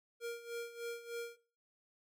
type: tone with tremolo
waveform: square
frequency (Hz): 469.4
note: A#4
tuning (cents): +12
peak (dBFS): -39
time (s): 0.2-1.37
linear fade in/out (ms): 50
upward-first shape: sine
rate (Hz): 3.3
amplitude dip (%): 75
effects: noise-tail reverb RT60 0.4 s tail -19 dB re dry